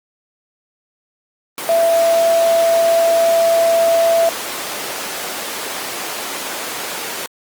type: tone in noise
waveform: sine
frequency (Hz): 668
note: E5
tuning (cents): +23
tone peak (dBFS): -10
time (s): 1.69-4.29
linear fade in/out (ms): 0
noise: pink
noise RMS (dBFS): -23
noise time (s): 1.58-7.26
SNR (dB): +10
effects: high-pass 400 Hz 12 dB/octave + Opus 32 kbps